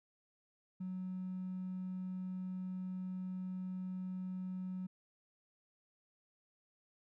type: tone with hard clipping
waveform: triangle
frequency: 185 Hz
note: F#3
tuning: in tune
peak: -39 dBFS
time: 0.8-4.87 s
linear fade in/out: 10 ms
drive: 3 dB
effects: none